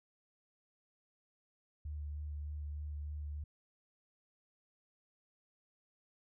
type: tone with vibrato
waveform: sine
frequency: 74.2 Hz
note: D2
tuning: 18 cents sharp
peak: -39 dBFS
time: 1.85-3.44 s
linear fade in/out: 5 ms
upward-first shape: sine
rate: 3.3 Hz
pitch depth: 16 cents each way
effects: none